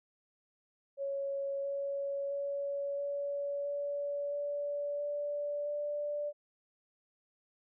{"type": "tone with pitch steps", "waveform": "sine", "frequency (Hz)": [554.4, 558.9, 563.4, 568, 572.6, 577.3, 582, 586.7], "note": ["C#5", "C#5", "C#5", "C#5", "D5", "D5", "D5", "D5"], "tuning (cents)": [0, 14, 28, 42, -44, -30, -16, -2], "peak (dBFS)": -33, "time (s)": [0.97, 6.33], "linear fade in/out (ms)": 50, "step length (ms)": 670, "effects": []}